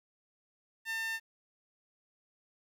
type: tone with high-pass filter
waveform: sawtooth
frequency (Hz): 900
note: A5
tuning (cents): +39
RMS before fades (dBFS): -36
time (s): 0.85-1.2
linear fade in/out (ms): 50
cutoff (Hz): 1900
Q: 3.8
effects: 11-bit